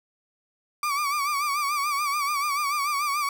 35% pulse tone with vibrato, 1160 Hz, D6, 22 cents flat, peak -22 dBFS, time 0.83-3.29 s, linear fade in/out 2 ms, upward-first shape sine, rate 6.9 Hz, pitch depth 77 cents each way, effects none

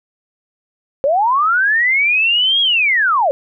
sine linear two-way sweep, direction up then down, 523 to 3322 to 523 Hz, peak -11 dBFS, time 1.04-3.31 s, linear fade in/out 0 ms, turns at 2.61 s, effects none

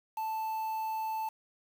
triangle tone with quantisation, 880 Hz, A5, in tune, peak -30 dBFS, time 0.17-1.29 s, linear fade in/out 5 ms, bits 8, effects none

